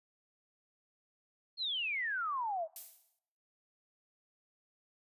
sine exponential sweep, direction down, 4346 to 612 Hz, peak -33 dBFS, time 1.57-2.68 s, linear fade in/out 50 ms
violet noise with exponential decay, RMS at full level -40 dBFS, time 2.76-3.19 s, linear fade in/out 1 ms, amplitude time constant 93 ms
effects noise-tail reverb RT60 0.9 s tail -26 dB re dry + resampled to 32000 Hz

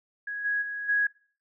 sine tone with level steps, 1661.2 Hz, G#6, in tune, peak -31 / -24 / -31 / -21 dBFS, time 0.27-1.07 s, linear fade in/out 5 ms, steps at 0.44 / 0.61 / 0.88 s, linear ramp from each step 20 ms, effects noise-tail reverb RT60 0.5 s tail -24 dB re dry

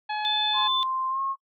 harmonic tone, 848 Hz, G#5, 36 cents sharp, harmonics 1 / 2 / 3 / 4 / 5, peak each -28 / -34 / -38 / -40 / -42 dBFS, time 0.09-0.68 s, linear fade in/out 10 ms
sine tone, 3520 Hz, A7, in tune, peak -23 dBFS, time 0.25-0.83 s, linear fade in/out 0 ms
sine tone with pitch glide, 1046.5 to 1082.8 Hz, C6 to C#6, 0 to -41 cents, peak -25 dBFS, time 0.53-1.36 s, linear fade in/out 50 ms, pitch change +59 cents, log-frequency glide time 1.09-1.2 s
effects noise-tail reverb RT60 0.1 s tail -23 dB re dry

